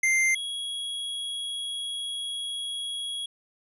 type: tone pair in turn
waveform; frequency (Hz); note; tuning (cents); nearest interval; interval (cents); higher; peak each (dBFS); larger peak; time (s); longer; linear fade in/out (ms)
square; 2093 / 3322; C7 / G#7; 0 / 0; minor sixth; 800; second; -21 / -31; first; 0.03-0.35 / 0.35-3.26; second; 5
effects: resampled to 24000 Hz